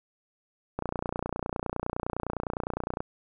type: click train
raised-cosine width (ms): 1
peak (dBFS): -16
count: 67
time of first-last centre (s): 0.79-3.005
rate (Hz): 29.8
effects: none